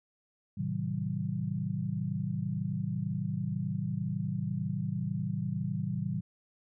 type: chord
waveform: sine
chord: A diminished seventh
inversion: none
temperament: just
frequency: 110 / 132 / 158.4 / 190.08 Hz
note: A2 / C3 / Eb3 / Gb3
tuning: 0 / +16 / +31 / +47 cents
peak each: -37 / -37 / -35 / -35 dBFS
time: 0.57-6.21 s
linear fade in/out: 10 ms
effects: none